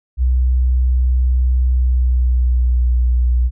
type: tone with pitch glide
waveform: sine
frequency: 62.9 to 61.04 Hz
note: B1 to B1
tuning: +32 to -20 cents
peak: -11 dBFS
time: 0.17-3.51 s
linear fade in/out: 50 ms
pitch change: -52 cents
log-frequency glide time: 1.7-2.89 s
effects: none